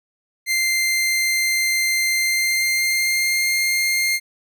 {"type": "tone with pitch glide", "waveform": "sawtooth", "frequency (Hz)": [2089, 2114], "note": ["C7", "C7"], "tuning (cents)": [-3, 17], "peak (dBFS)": -14, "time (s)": [0.46, 4.2], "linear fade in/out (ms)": 50, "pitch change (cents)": 20, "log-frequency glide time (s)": [2.14, 3.48], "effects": []}